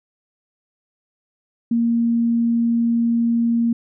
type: tone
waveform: sine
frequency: 233.1 Hz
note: A#3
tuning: in tune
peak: -15 dBFS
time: 1.71-3.73 s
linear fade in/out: 5 ms
effects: none